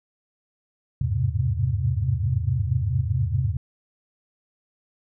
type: tone cluster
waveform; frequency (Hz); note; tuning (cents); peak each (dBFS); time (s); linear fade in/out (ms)
sine; 80.3 / 97.9 / 106 / 126.5 / 131.1; E2 / G2 / G#2 / B2 / C3; -45 / -2 / +36 / +42 / +4; -27; 1.01-3.57; 5
effects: none